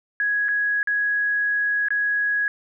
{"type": "tone with dropouts", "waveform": "sine", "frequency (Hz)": 1666, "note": "G#6", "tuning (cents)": 5, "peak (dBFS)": -19, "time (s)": [0.2, 2.48], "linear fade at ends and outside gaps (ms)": 1, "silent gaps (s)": [[0.484, 0.488], [0.83, 0.873], [1.885, 1.905]], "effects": []}